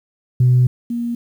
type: tone pair in turn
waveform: sine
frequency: 125.3 / 236.5 Hz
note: B2 / A#3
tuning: +25 / +25 cents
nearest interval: major seventh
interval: 1100 cents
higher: second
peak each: -8 / -19 dBFS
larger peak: first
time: 0.4-0.67 / 0.9-1.15 s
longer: first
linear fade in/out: 5 ms
effects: tanh soft clip ceiling -6 dBFS + 8-bit